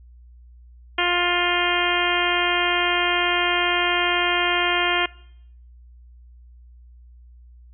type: harmonic tone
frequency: 352.1 Hz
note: F4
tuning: 14 cents sharp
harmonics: 1 / 2 / 3 / 4 / 5 / 6 / 7 / 8 / 9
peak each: -27 / -27 / -27 / -27 / -27 / -27 / -27 / -27 / -27 dBFS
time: 0.98-5.06 s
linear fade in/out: 5 ms
effects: noise-tail reverb RT60 0.7 s tail -22 dB re dry + added 60 Hz sine -44 dBFS peak until 7.73 s